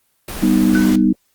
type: noise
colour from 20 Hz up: pink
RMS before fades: -27 dBFS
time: 0.28-0.96 s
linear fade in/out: 5 ms
type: chord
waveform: sine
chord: G augmented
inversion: none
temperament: equal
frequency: 196 / 246.9 / 311.1 Hz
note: G3 / B3 / D#4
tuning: 0 / 0 / 0 cents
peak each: -15 dBFS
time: 0.42-1.13 s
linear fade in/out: 10 ms
type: tone with exponential decay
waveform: sine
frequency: 1504 Hz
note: F#6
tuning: 28 cents sharp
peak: -18 dBFS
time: 0.75-1.05 s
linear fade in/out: 1 ms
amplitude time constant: 64 ms
effects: white hiss -63 dBFS RMS until 1.34 s + Opus 24 kbps